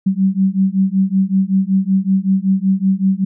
sine beating tone pair, 189.2 / 194.5 Hz, F#3 / G3, +39 / -13 cents, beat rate 5.3 Hz, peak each -15 dBFS, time 0.06-3.25 s, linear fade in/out 10 ms, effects none

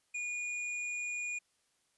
square tone, 2442 Hz, D#7, 33 cents flat, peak -36 dBFS, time 0.14-1.39 s, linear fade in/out 10 ms, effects white hiss -75 dBFS RMS until 1.97 s + resampled to 24000 Hz

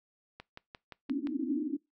click train, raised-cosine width 0.3 ms, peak -28 dBFS, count 6, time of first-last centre 0.4-1.271 s, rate 5.74 Hz
white band-pass noise, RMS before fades -33 dBFS, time 1.09-1.77 s, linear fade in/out 10 ms, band 250 to 320 Hz, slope 96 dB/octave
effects noise-tail reverb RT60 0.2 s tail -23 dB re dry

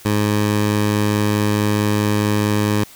15% pulse tone, 104.6 Hz, G#2, 13 cents sharp, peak -9 dBFS, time 0.05-2.84 s, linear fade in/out 5 ms, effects white hiss -43 dBFS RMS until 2.95 s

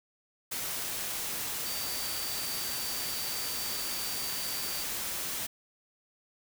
sine tone in noise, 4623 Hz, D8, 28 cents flat, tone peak -39 dBFS, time 1.65-4.84 s, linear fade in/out 10 ms, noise white, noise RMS -35 dBFS, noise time 0.51-5.47 s, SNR -7 dB, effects none

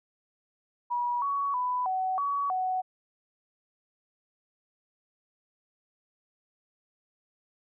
sine tone with pitch steps, 967 / 1122 / 995 / 751 / 1130 / 744 Hz, B5 / C#6 / B5 / F#5 / C#6 / F#5, -37 / +21 / +13 / +26 / +33 / +9 cents, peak -26 dBFS, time 0.9-2.82 s, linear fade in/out 20 ms, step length 320 ms, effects none

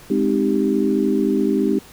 sine chord, Ab major seventh, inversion none, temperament equal, 207.7 / 261.6 / 311.1 / 392 Hz, Ab3 / C4 / Eb4 / G4, 0 / 0 / 0 / 0 cents, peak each -21 dBFS, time 0.1-1.79 s, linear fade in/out 5 ms, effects pink hiss -44 dBFS RMS until 1.92 s

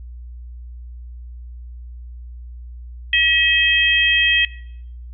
harmonic tone, 640 Hz, D#5, 49 cents sharp, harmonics 3 / 4 / 5, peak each -17 / -17 / -17 dBFS, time 3.13-4.45 s, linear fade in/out 2 ms, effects noise-tail reverb RT60 0.7 s tail -20 dB re dry + added 60 Hz sine -32 dBFS peak until 5.13 s

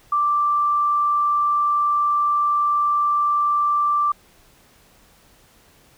sine tone, 1174.7 Hz, D6, in tune, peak -16 dBFS, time 0.12-4.12 s, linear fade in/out 5 ms, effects pink hiss -54 dBFS RMS until 5.97 s

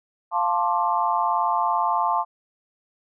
sine chord, D minor seventh, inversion first, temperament equal with one note detuned, 698.5 / 880 / 1056.8 / 1174.7 Hz, F5 / A5 / C6 / D6, 0 / 0 / +17 / 0 cents, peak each -26 / -23 / -24 / -28 dBFS, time 0.31-2.25 s, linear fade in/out 50 ms, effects none

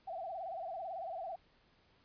sine tone with vibrato, 712 Hz, F5, 33 cents sharp, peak -39 dBFS, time 0.07-1.36 s, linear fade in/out 10 ms, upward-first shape sine, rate 18 Hz, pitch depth 160 cents each way, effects pink hiss -69 dBFS RMS until 2.04 s + resampled to 11025 Hz

